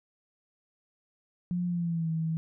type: tone with pitch glide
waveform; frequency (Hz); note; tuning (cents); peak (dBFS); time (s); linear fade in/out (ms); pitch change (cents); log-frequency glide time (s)
sine; 177.1 to 161.47; F3 to E3; +24 to -35; -27; 1.51-2.37; 0; -159; 1.66-2.1
effects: none